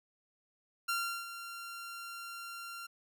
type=tone with ADSR envelope; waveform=sawtooth; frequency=1380 Hz; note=F6; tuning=21 cents flat; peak=-27 dBFS; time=0.88-2.87 s; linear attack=12 ms; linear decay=360 ms; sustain=-12 dB; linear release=12 ms; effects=none